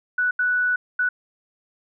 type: tone bursts at uneven times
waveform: sine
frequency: 1480 Hz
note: F#6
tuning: in tune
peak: -18 dBFS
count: 3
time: 0.18-0.31 / 0.39-0.76 / 0.99-1.09 s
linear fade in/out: 5 ms
effects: none